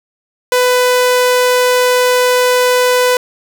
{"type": "tone", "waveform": "sawtooth", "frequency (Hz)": 498.6, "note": "B4", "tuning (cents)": 16, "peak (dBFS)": -5, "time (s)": [0.52, 3.17], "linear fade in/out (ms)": 2, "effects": []}